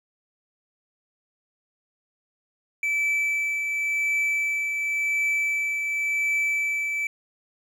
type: tone with tremolo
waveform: triangle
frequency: 2314 Hz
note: D7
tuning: 26 cents flat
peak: -19 dBFS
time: 2.83-7.07 s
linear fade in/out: 2 ms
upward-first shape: triangle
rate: 0.92 Hz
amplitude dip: 40%
effects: 10-bit